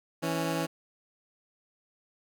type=tone pair together; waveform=15% pulse; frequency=164.73 / 278 Hz; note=E3 / C#4; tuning=-1 / +5 cents; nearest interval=major sixth; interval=906 cents; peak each=-24 / -26 dBFS; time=0.22-0.67 s; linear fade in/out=20 ms; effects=none